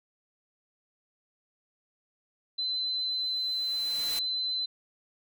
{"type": "tone", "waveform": "sine", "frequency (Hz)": 4046, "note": "B7", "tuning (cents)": 41, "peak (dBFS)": -28, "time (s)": [2.58, 4.66], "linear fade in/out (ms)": 10}
{"type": "noise with exponential growth", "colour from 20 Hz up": "white", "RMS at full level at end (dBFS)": -35, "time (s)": [2.85, 4.19], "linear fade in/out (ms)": 1, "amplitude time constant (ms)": 290}
{"effects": []}